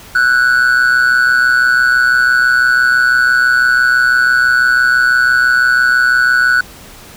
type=tone with amplitude modulation; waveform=triangle; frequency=1480 Hz; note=F#6; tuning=in tune; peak=-3 dBFS; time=0.15-6.61 s; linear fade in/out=5 ms; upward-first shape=sine; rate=126 Hz; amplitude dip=70%; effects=pink hiss -36 dBFS RMS until 7.16 s